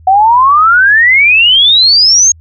sine exponential sweep, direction up, 739 to 6620 Hz, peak -3 dBFS, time 0.07-2.32 s, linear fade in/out 5 ms, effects added 81 Hz sine -35 dBFS peak until 2.4 s

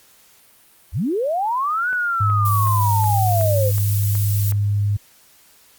sine linear two-way sweep, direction up then down, 51.3 to 1506 to 486.2 Hz, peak -18 dBFS, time 0.92-3.72 s, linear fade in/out 50 ms, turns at 1.9 s
click train, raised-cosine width 0.5 ms, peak -22 dBFS, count 8, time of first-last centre 1.93-4.523 s, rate 2.7 Hz
sine tone with pitch glide, 103.2 to 102.25 Hz, G#2 to G#2, -10 to -26 cents, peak -16 dBFS, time 2.2-4.97 s, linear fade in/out 10 ms, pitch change -16 cents, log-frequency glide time 3.33-3.97 s
violet noise, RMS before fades -27 dBFS, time 2.45-4.52 s, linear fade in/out 5 ms
effects white hiss -52 dBFS RMS until 5.78 s + Opus 48 kbps

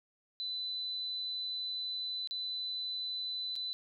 sine tone with dropouts, 4004 Hz, B7, 23 cents sharp, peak -35 dBFS, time 0.4-3.73 s, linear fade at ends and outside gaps 0 ms, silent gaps 2.274-2.31 / 3.555-3.562 s, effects none

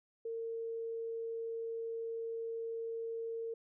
sine tone, 456.4 Hz, A#4, 37 cents flat, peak -37 dBFS, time 0.25-3.54 s, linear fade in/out 5 ms, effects none

